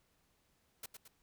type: noise with echo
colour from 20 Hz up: white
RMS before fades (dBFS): -45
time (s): 0.83-0.86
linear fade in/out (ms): 5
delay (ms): 110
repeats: 2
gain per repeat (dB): -6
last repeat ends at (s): 1.08
effects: pink hiss -75 dBFS RMS until 1.22 s